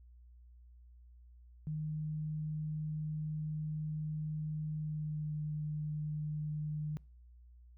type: tone with pitch glide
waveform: sine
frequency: 154 to 151.7 Hz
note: D#3 to D#3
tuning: -17 to -44 cents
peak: -35 dBFS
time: 1.67-6.97 s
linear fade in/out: 0 ms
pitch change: -27 cents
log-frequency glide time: 4.75-5.35 s
effects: noise-tail reverb RT60 0.5 s tail -26 dB re dry + added 60 Hz sine -55 dBFS peak until 7.77 s